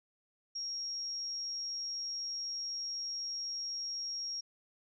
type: tone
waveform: sine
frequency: 5588 Hz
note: F8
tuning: in tune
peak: -36 dBFS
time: 0.55-4.41 s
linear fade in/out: 10 ms
effects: none